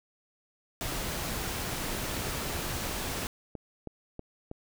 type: noise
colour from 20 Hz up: pink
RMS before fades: -34 dBFS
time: 0.81-3.27 s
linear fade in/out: 0 ms
type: click train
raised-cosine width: 2 ms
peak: -25 dBFS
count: 9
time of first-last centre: 1.95-4.514 s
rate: 3.12 Hz
effects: none